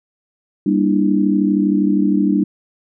sine chord, E half-diminished seventh, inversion first, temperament just, 197.78 / 237.3 / 296.7 / 329.6 Hz, G3 / Bb3 / D4 / E4, +16 / +31 / +18 / 0 cents, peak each -16 / -22 / -16 / -22 dBFS, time 0.66-2.44 s, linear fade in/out 5 ms, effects none

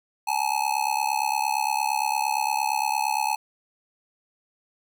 square tone with amplitude modulation, 856 Hz, A5, 48 cents flat, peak -19 dBFS, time 0.27-3.36 s, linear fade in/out 10 ms, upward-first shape sine, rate 68.7 Hz, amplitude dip 100%, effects none

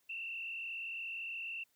sine tone with frequency modulation, 2704 Hz, E7, 43 cents sharp, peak -39 dBFS, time 0.09-1.64 s, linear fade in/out 10 ms, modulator 43 Hz, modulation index 1.7, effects white hiss -75 dBFS RMS until 1.75 s

